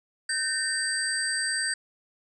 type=tone cluster; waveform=sine; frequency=1551 / 1821 / 4698 / 8250 Hz; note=G6 / A#6 / D8 / C9; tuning=-19 / -41 / 0 / -25 cents; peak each=-31 dBFS; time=0.29-1.74 s; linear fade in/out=5 ms; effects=none